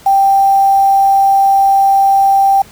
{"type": "tone with quantisation", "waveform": "sine", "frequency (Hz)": 785, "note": "G5", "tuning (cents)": 2, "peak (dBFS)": -6, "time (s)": [0.06, 2.62], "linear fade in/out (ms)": 5, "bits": 5, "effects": ["pink hiss -40 dBFS RMS until 2.71 s"]}